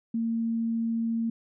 sine tone, 228.5 Hz, A#3, 34 cents flat, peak -25 dBFS, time 0.14-1.3 s, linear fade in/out 5 ms, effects none

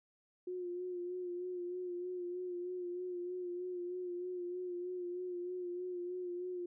sine tone with vibrato, 358 Hz, F4, 43 cents sharp, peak -38 dBFS, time 0.47-6.66 s, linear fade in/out 5 ms, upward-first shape sine, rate 3.2 Hz, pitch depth 33 cents each way, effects none

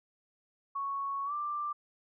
sine tone with pitch glide, 1108.7 to 1181.4 Hz, C#6 to D6, 0 to +10 cents, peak -32 dBFS, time 0.75-1.73 s, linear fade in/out 10 ms, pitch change +110 cents, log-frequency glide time 1.25-1.33 s, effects none

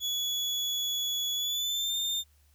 35% pulse tone with pitch glide, 3391 to 3613 Hz, G#7 to A7, +35 to +45 cents, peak -27 dBFS, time 0-2.24 s, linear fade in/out 50 ms, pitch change +110 cents, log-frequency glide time 1.35-1.95 s, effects added 73 Hz sine -61 dBFS peak until 2.54 s + white hiss -69 dBFS RMS until 2.54 s

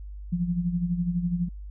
sine tone with tremolo, 174.61 Hz, F3, in tune, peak -21 dBFS, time 0.32-1.49 s, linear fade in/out 10 ms, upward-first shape sine, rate 12 Hz, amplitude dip 65%, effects added 50 Hz sine -36 dBFS peak until 1.7 s

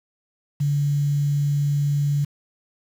sine tone with quantisation, 144 Hz, D3, 34 cents flat, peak -18 dBFS, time 0.6-2.25 s, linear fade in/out 10 ms, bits 7, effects none

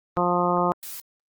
harmonic tone, 176.7 Hz, F3, 21 cents sharp, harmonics 1 / 2 / 3 / 4 / 5 / 6 / 7, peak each -27 / -27 / -27 / -27 / -27 / -27 / -27 dBFS, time 0.17-0.72 s, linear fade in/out 0 ms
blue noise, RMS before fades -36 dBFS, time 0.83-1 s, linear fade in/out 0 ms
effects Opus 24 kbps

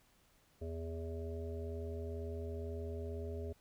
harmonic tone, 82.1 Hz, E2, 6 cents flat, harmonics 1 / 3 / 5 / 7 / 8, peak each -41 / -50 / -45 / -52 / -54 dBFS, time 0.61-3.53 s, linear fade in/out 10 ms, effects pink hiss -70 dBFS RMS until 3.6 s

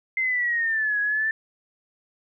sine exponential two-way sweep, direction down then up, 2088 to 1661.2 to 1779 Hz, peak -21 dBFS, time 0.17-1.31 s, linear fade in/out 2 ms, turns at 1 s, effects none

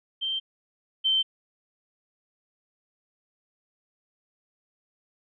sine tone pair in turn, 3137 / 3106 Hz, G7 / G7, +1 / -17 cents, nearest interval unison, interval 18 cents, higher first, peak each -26 / -20 dBFS, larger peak second, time 0.21-0.4 / 1.04-1.23 s, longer neither, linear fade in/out 20 ms, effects none

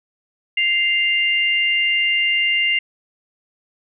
sine tone pair together, 2093 / 2794 Hz, C7 / F7, 0 / 0 cents, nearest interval perfect fourth, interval 500 cents, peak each -18 dBFS, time 0.57-2.79 s, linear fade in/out 5 ms, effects none

